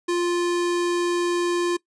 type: tone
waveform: square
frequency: 349.2 Hz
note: F4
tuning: in tune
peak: -21 dBFS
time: 0.08-1.77 s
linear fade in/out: 10 ms
effects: noise-tail reverb RT60 0.1 s tail -21 dB re dry + resampled to 22050 Hz